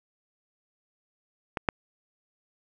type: clicks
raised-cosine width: 0.5 ms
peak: -14 / -7 dBFS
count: 2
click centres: 1.572 / 1.688 s
effects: none